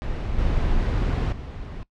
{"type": "noise with level steps", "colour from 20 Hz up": "brown", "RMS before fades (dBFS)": [-27, -22, -33], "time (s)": [0.02, 1.83], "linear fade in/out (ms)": 0, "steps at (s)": [0.38, 1.32], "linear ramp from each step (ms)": 5, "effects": ["noise-tail reverb RT60 0.1 s tail -20 dB re dry", "low-pass 4000 Hz 12 dB/octave"]}